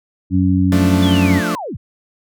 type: harmonic tone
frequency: 92.5 Hz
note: F#2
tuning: in tune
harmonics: 1 / 2 / 3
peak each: -16 / -16 / -15 dBFS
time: 0.3-1.42 s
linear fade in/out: 50 ms
type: chord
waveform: sawtooth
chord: D minor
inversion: first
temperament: equal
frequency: 174.61 / 220 / 293.7 Hz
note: F3 / A3 / D4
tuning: 0 / 0 / 0 cents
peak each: -18 dBFS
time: 0.72-1.55 s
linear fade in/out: 0 ms
type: linear sweep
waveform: sine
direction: down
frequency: 3536 to 46.25 Hz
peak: -23 dBFS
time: 1.02-1.77 s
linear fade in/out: 10 ms
effects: none